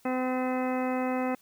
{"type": "harmonic tone", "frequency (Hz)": 255.6, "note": "C4", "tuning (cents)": -40, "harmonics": [1, 2, 3, 4, 5, 6, 7, 8, 10], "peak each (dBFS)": [-29, -32, -34, -40, -40, -46, -47, -42, -44], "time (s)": [0.05, 1.35], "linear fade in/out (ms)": 5, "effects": ["white hiss -62 dBFS RMS until 1.41 s"]}